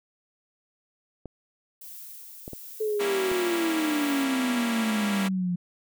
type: clicks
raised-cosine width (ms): 2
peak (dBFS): -24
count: 4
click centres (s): 1.257 / 2.479 / 2.533 / 3.316
type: noise with tremolo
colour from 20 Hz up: violet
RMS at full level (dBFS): -42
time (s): 1.81-4.24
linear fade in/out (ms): 5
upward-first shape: sine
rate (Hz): 1.4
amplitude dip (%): 30
type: exponential sweep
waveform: sine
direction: down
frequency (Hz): 438.7 to 174.61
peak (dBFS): -24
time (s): 2.8-5.56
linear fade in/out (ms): 10
type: chord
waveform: 5% pulse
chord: G diminished seventh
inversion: none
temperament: equal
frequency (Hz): 196 / 233.1 / 277.2 / 329.6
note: G3 / Bb3 / Db4 / Fb4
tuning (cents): 0 / 0 / 0 / 0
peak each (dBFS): -28 / -22 / -24 / -23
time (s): 2.99-5.29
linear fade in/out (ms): 20
effects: none